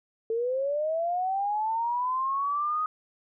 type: linear sweep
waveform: sine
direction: up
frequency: 442.4 to 1258 Hz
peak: -25 dBFS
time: 0.3-2.86 s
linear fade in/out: 2 ms
effects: none